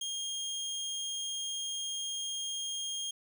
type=tone; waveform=25% pulse; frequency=3233 Hz; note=G#7; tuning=47 cents flat; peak=-31 dBFS; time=0.01-3.11 s; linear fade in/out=5 ms; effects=none